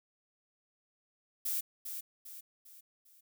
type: noise with echo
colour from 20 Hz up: violet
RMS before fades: -34 dBFS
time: 1.45-1.61 s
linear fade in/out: 10 ms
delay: 400 ms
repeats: 4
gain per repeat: -7 dB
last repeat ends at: 3.21 s
effects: none